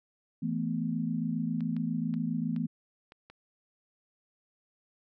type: chord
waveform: sine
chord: E suspended fourth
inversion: none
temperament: just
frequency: 164.81 / 219.8 / 247.2 Hz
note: E3 / A3 / B3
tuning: 0 / -2 / +2 cents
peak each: -33 dBFS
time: 0.42-2.67 s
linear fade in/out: 10 ms
type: clicks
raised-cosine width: 0.3 ms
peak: -34 dBFS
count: 6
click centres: 1.607 / 1.766 / 2.14 / 2.563 / 3.121 / 3.3 s
effects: none